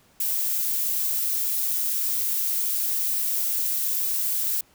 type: noise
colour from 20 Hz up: violet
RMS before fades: -25 dBFS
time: 0.2-4.61 s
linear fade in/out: 5 ms
effects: pink hiss -59 dBFS RMS until 4.74 s